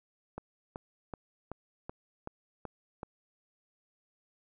click train, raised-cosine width 1 ms, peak -25 dBFS, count 8, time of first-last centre 0.38-3.032 s, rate 2.64 Hz, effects none

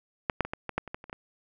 clicks, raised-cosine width 0.5 ms, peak -10 / -9 / -21 / -17 / -18 / -12 / -26 / -19 / -30 / -28 / -22 dBFS, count 11, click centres 0.298 / 0.407 / 0.45 / 0.535 / 0.693 / 0.78 / 0.877 / 0.945 / 1.041 / 1.097 / 1.129 s, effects none

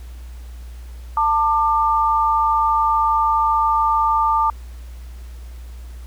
sine tone pair together, 893 / 1192 Hz, A5 / D6, +25 / +25 cents, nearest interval perfect fourth, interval 500 cents, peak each -17 dBFS, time 1.17-4.5 s, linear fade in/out 2 ms, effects added 60 Hz sine -32 dBFS peak until 6.06 s + pink hiss -50 dBFS RMS until 6.06 s

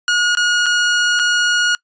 sawtooth tone with dropouts, 1443 Hz, F#6, 44 cents flat, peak -9 dBFS, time 0.08-1.75 s, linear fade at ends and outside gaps 1 ms, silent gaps 0.351-0.371 / 0.66-0.664 / 1.192-1.196 s, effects noise-tail reverb RT60 0.1 s tail -25 dB re dry + resampled to 16000 Hz

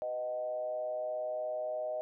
sine tone with frequency modulation, 622.3 Hz, D#5, in tune, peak -33 dBFS, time 0.02-2.01 s, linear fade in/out 0 ms, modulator 123 Hz, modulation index 0.6, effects none

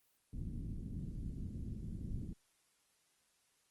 pink low-pass noise, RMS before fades -43 dBFS, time 0.33-2.33 s, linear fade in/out 2 ms, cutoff 250 Hz, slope 24 dB/octave, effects white hiss -75 dBFS RMS until 3.7 s + Opus 24 kbps

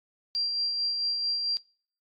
sine tone with tremolo, 4741 Hz, D8, 16 cents sharp, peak -25 dBFS, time 0.35-1.57 s, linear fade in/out 0 ms, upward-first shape sine, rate 4.5 Hz, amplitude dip 35%, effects noise-tail reverb RT60 0.5 s tail -26 dB re dry + AAC 64 kbps

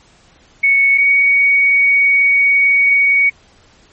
sine tone pair in turn, 2217 / 2241 Hz, C#7 / C#7, 0 / +18 cents, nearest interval unison, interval 18 cents, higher second, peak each -8 dBFS, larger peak neither, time 0.63-0.98 / 0.98-3.3 s, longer second, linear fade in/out 10 ms, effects pink hiss -49 dBFS RMS until 3.92 s + MP3 32 kbps

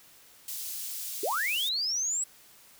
white high-pass noise, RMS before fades -37 dBFS, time 0.48-1.69 s, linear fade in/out 2 ms, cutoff 4400 Hz, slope 12 dB/octave
sine linear sweep, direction up, 339.1 to 7902 Hz, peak -27 dBFS, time 1.23-2.24 s, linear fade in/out 5 ms
effects white hiss -56 dBFS RMS until 2.79 s

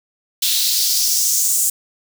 white noise with high-pass filter sweep, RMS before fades -17 dBFS, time 0.42-1.7 s, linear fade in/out 5 ms, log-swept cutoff 3600 to 7800 Hz, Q 2.8, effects none

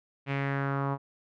sawtooth tone with low-pass filter sweep, 138.59 Hz, C#3, in tune, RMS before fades -30 dBFS, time 0.26-0.98 s, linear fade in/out 50 ms, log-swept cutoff 2500 to 1000 Hz, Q 3.1, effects none

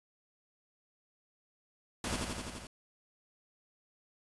pink noise with echo, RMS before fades -36 dBFS, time 2.04-2.16 s, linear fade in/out 2 ms, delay 85 ms, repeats 6, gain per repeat -2 dB, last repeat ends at 2.67 s, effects resampled to 24000 Hz

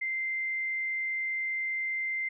sine tone, 2085 Hz, C7, 7 cents flat, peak -29 dBFS, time 0.01-2.29 s, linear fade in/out 10 ms, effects none

